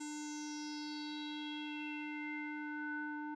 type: tone with low-pass filter sweep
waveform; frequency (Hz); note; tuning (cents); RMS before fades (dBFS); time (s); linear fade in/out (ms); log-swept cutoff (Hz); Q
square; 299.3; D4; +33; -43; 0-3.35; 10; 7700 to 1200; 6.3
effects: none